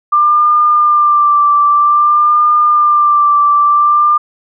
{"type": "tone with vibrato", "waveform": "sine", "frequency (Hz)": 1188, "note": "D6", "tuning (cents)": 20, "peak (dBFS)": -6, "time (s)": [0.12, 4.18], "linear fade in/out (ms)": 10, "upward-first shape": "sine", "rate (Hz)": 0.52, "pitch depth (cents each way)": 28, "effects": []}